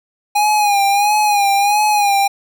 square tone with vibrato, 820 Hz, G#5, 22 cents flat, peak -12 dBFS, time 0.35-2.28 s, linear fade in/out 10 ms, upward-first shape sine, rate 1.5 Hz, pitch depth 59 cents each way, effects none

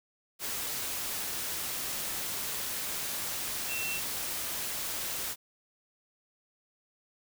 sine tone in noise, 2699 Hz, E7, 40 cents sharp, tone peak -34 dBFS, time 3.67-4.01 s, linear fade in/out 50 ms, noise white, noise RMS -35 dBFS, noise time 0.39-5.36 s, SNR -2 dB, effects none

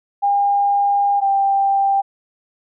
sine tone pair in turn, 806 / 789 Hz, G5 / G5, +48 / +11 cents, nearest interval unison, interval 37 cents, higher first, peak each -13 dBFS, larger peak neither, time 0.22-1.21 / 1.21-2.02 s, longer first, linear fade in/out 20 ms, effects none

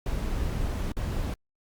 brown noise with dropouts, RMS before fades -29 dBFS, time 0.06-1.34 s, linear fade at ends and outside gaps 2 ms, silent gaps 0.92-0.967 s, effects Opus 48 kbps

